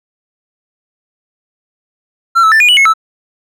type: tone with pitch steps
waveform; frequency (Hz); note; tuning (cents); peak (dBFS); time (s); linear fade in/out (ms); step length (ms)
triangle; 1358 / 1306 / 1772 / 2445 / 2949 / 2182 / 1312; F6 / E6 / A6 / D#7 / F#7 / C#7 / E6; -49 / -17 / +12 / -31 / -6 / -28 / -9; -3; 2.35-2.938; 20; 84
effects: none